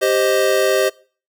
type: chord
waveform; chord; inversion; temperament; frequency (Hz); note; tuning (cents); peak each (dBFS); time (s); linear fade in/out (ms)
square; C minor; second; equal; 392 / 523.3 / 622.3; G4 / C5 / Eb5; 0 / 0 / 0; -19; 0.01-0.9; 20
effects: noise-tail reverb RT60 0.4 s tail -22 dB re dry